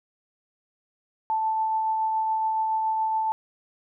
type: tone with tremolo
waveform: sine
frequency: 880 Hz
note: A5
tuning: in tune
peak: -21 dBFS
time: 1.3-3.32 s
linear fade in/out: 0 ms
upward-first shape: triangle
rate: 7.1 Hz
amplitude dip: 25%
effects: none